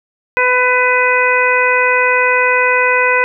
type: harmonic tone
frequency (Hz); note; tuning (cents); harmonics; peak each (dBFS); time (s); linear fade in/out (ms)
500; B4; +21; 1 / 2 / 3 / 4 / 5; -16 / -16 / -16 / -16 / -16; 0.37-3.24; 0
effects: none